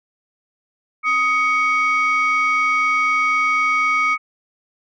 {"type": "tone pair together", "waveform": "sine", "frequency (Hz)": [1254, 2234], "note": ["D#6", "C#7"], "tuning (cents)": [13, 13], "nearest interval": "minor seventh", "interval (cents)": 1000, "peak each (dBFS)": -16, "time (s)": [1.03, 4.18], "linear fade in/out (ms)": 50, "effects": ["tanh soft clip ceiling -11 dBFS"]}